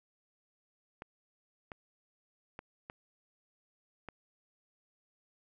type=clicks; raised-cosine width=0.5 ms; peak=-28 dBFS; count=5; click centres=1.021 / 1.718 / 2.591 / 2.899 / 4.087 s; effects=none